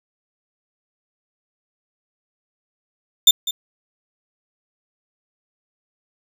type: tone with echo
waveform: 35% pulse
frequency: 3584 Hz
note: A7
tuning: 31 cents sharp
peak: -4 dBFS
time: 3.27-3.31 s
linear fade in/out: 5 ms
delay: 200 ms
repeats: 1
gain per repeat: -15 dB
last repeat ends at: 3.51 s
effects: none